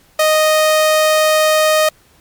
sawtooth tone, 621 Hz, D#5, 3 cents flat, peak -6 dBFS, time 0.19-1.89 s, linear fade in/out 5 ms, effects pink hiss -51 dBFS RMS until 2.2 s + MP3 96 kbps

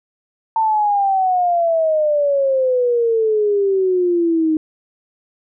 sine exponential sweep, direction down, 900 to 310 Hz, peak -13 dBFS, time 0.56-4.57 s, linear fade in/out 2 ms, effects none

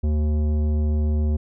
triangle tone with tanh clipping, 75.6 Hz, D#2, 49 cents flat, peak -20 dBFS, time 0.03-1.37 s, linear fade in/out 10 ms, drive 17 dB, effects none

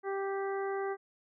harmonic tone, 392 Hz, G4, in tune, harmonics 1 / 2 / 3 / 4 / 5, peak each -33 / -39 / -43 / -45 / -47 dBFS, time 0.03-0.97 s, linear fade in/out 50 ms, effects none

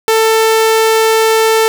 sawtooth tone, 444.3 Hz, A4, 17 cents sharp, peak -4 dBFS, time 0.08-1.68 s, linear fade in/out 0 ms, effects none

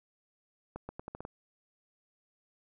accelerating click train, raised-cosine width 1 ms, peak -26 dBFS, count 7, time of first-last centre 0.76-1.251 s, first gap 130 ms, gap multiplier 0.81, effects none

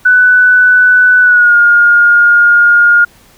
sine tone with pitch glide, 1493 to 1421.5 Hz, F#6 to F6, +15 to +30 cents, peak -3 dBFS, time 0.05-3.05 s, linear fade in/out 10 ms, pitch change -85 cents, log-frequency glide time 1.21-1.56 s, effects pink hiss -44 dBFS RMS until 3.37 s

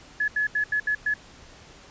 sine tone bursts at uneven times, 1704 Hz, G#6, 44 cents sharp, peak -21 dBFS, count 6, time 0.2-0.28 / 0.36-0.47 / 0.55-0.64 / 0.72-0.8 / 0.87-0.95 / 1.06-1.14 s, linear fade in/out 5 ms, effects pink hiss -49 dBFS RMS until 1.9 s + resampled to 16000 Hz

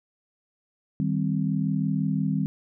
sine chord, C minor, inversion first, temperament equal, 155.56 / 196 / 261.6 Hz, Eb3 / G3 / C4, 0 / 0 / 0 cents, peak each -26 / -26 / -29 dBFS, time 1-2.46 s, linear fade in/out 0 ms, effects none

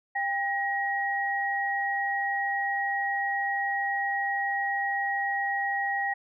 sine tone pair together, 797 / 1895.6 Hz, G5 / A#6, +28 / +28 cents, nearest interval octave + minor third, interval 1500 cents, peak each -29 / -28 dBFS, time 0.15-6.14 s, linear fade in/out 10 ms, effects none

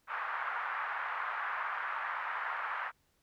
pink band-pass noise, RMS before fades -37 dBFS, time 0.07-2.92 s, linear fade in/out 50 ms, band 1000 to 1700 Hz, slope 24 dB/octave, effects pink hiss -74 dBFS RMS until 3.22 s

